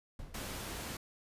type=noise with exponential decay; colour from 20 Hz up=brown; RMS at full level=-41 dBFS; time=0.19-0.79 s; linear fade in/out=2 ms; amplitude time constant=130 ms
type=noise; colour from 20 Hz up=pink; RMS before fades=-42 dBFS; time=0.34-0.97 s; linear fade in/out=5 ms
effects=resampled to 32000 Hz